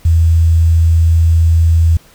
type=tone with quantisation; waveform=sine; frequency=82.41 Hz; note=E2; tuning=in tune; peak=-6 dBFS; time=0.05-1.97 s; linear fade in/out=5 ms; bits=6; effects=pink hiss -45 dBFS RMS until 2.14 s